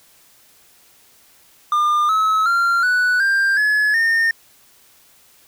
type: tone with pitch steps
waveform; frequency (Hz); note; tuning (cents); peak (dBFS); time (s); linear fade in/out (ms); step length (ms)
triangle; 1204 / 1290.4 / 1383 / 1482.3 / 1588.7 / 1702.7 / 1824.9; D6 / E6 / F6 / F#6 / G6 / G#6 / A#6; +43 / -37 / -17 / +3 / +23 / +43 / -37; -12; 1.72-4.31; 2; 370
effects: white hiss -52 dBFS RMS until 5.47 s